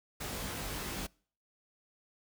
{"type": "noise with comb filter", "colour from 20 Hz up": "pink", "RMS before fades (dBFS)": -39, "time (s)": [0.2, 1.07], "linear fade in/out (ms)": 10, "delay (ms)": 20, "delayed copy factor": 0.95, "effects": ["noise-tail reverb RT60 0.5 s tail -26 dB re dry"]}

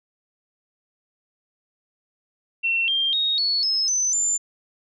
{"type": "tone with pitch steps", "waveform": "sine", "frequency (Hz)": [2711, 3187, 3746, 4404, 5177, 6086, 7154], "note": ["E7", "G7", "A#7", "C#8", "E8", "F#8", "A8"], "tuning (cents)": [48, 28, 8, -12, -32, 48, 28], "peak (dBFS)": -19, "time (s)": [2.63, 4.38], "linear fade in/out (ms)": 20, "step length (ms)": 250, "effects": []}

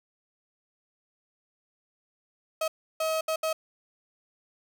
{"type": "tone bursts at uneven times", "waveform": "35% pulse", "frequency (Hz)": 637, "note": "D#5", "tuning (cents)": 41, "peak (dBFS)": -24, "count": 4, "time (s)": [[2.61, 2.68], [3, 3.21], [3.28, 3.36], [3.43, 3.53]], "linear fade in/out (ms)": 5, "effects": []}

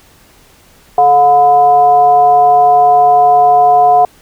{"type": "tone with frequency modulation", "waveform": "sine", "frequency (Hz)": 720, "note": "F#5", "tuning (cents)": -47, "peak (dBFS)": -4, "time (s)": [0.98, 4.05], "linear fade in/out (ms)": 2, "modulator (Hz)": 286, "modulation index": 0.47, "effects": ["pink hiss -45 dBFS RMS until 4.21 s"]}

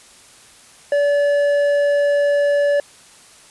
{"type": "tone with hard clipping", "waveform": "sine", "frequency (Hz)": 575, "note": "D5", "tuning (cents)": -37, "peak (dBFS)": -15, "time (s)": [0.92, 2.8], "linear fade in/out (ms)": 2, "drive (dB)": 6, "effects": ["white hiss -46 dBFS RMS until 3.5 s", "resampled to 24000 Hz"]}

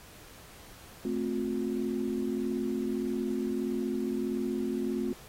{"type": "chord", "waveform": "sine", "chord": "F major", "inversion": "first", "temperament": "equal with one note detuned", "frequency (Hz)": [220, 261.6, 357], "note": ["A3", "C4", "F4"], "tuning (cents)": [0, 0, 38], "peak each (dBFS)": -33, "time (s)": [1.05, 5.13], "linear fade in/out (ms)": 2, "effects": ["pink hiss -52 dBFS RMS until 5.28 s", "AAC 48 kbps"]}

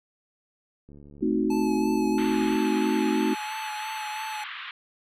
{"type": "click train", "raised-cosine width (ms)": 3, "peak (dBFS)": -36, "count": 121, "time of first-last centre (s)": [0.89, 2.554], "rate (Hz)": 72.1}
{"type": "chord", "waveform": "sine", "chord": "A diminished seventh", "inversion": "none", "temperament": "equal", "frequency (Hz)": [220, 261.6, 311.1, 370], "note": ["A3", "C4", "Eb4", "Gb4"], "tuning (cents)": [0, 0, 0, 0], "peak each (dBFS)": [-27, -28, -26, -28], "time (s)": [1.21, 3.35], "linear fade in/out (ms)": 20}
{"type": "tone with vibrato", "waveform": "square", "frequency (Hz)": 862, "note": "A5", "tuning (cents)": -36, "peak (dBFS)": -33, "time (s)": [1.5, 4.44], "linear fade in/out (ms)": 5, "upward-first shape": "sine", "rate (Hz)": 3, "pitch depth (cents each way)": 28}
{"type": "band-pass noise", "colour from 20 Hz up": "pink", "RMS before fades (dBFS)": -38, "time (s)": [2.18, 4.71], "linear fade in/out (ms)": 2, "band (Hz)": [1100, 3600], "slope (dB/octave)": 48}
{"effects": ["resampled to 32000 Hz"]}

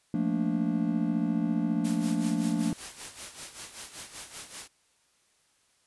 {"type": "chord", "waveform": "triangle", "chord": "Bb major seventh", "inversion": "second", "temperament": "just", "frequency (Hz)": [174.81, 218.5, 233.1, 291.4], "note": ["F3", "A3", "Bb3", "D4"], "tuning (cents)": [2, -12, 0, -13], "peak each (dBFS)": -29, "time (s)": [0.14, 2.73], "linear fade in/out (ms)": 2}
{"type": "noise with tremolo", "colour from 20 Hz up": "white", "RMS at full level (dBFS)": -39, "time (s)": [1.84, 4.68], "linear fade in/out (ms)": 10, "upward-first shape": "sine", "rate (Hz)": 5.2, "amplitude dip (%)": 70}
{"effects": ["white hiss -68 dBFS RMS until 5.86 s", "resampled to 24000 Hz"]}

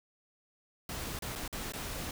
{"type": "noise with dropouts", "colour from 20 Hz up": "pink", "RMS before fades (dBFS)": -39, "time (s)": [0.89, 2.11], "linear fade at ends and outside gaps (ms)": 2, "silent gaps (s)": [[1.19, 1.222], [1.354, 1.358], [1.478, 1.527], [1.722, 1.735]], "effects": []}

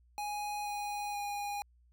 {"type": "tone with pitch steps", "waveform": "square", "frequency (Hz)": [830, 823.8, 817.6], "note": ["G#5", "G#5", "G#5"], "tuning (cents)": [-1, -14, -27], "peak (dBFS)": -36, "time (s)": [0.18, 1.62], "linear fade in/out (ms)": 0, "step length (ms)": 480, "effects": ["added 60 Hz sine -62 dBFS peak until 1.92 s"]}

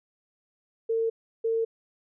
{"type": "tone pair in turn", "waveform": "sine", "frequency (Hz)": [453.1, 453.1], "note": ["A#4", "A#4"], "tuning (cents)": [-49, -49], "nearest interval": "unison", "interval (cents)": 0, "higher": "neither", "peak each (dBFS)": [-23, -23], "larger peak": "neither", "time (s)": [[0.89, 1.1], [1.44, 1.65]], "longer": "neither", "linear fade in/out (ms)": 10, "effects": []}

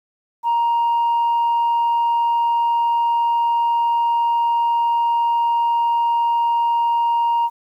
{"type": "tone", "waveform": "sine", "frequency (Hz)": 937, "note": "A#5", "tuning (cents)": 9, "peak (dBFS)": -13, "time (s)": [0.43, 7.5], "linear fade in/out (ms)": 50, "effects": ["tanh soft clip ceiling -13 dBFS", "9-bit"]}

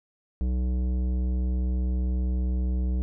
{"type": "tone with tanh clipping", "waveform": "sine", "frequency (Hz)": 62.4, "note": "B1", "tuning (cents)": 19, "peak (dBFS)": -25, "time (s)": [0.41, 3.02], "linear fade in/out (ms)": 0, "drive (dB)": 13, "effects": []}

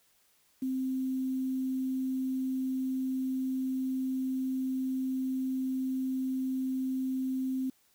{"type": "tone with quantisation", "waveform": "sine", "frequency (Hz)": 261, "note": "C4", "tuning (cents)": -4, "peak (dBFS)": -29, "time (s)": [0.62, 7.7], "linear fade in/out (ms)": 5, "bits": 9, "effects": ["white hiss -68 dBFS RMS until 7.94 s"]}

